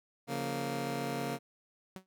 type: chord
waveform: 15% pulse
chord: Bb minor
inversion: first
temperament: just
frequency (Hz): 139.85 / 174.81 / 233.1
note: Db3 / F3 / Bb3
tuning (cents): +16 / +2 / 0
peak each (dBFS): -31 / -37 / -31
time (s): 0.27-1.39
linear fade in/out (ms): 50
type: tone with exponential decay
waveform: sawtooth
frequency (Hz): 188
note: F#3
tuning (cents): +28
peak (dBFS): -35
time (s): 1.96-2.06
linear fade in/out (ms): 0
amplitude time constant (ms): 20
effects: none